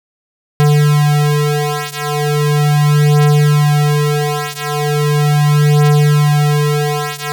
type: beating tone pair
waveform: square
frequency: 147.5 / 147.88 Hz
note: D3 / D3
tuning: +8 / +12 cents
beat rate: 0.38 Hz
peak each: -13 / -14 dBFS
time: 0.6-7.32 s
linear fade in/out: 0 ms
effects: none